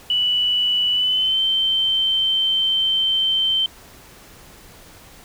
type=tone with pitch glide; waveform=sine; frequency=2960 to 3107 Hz; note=F#7 to G7; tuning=0 to -16 cents; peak=-16 dBFS; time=0.1-3.66 s; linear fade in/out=2 ms; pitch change=+84 cents; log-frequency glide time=0.92-1.42 s; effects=pink hiss -45 dBFS RMS until 5.24 s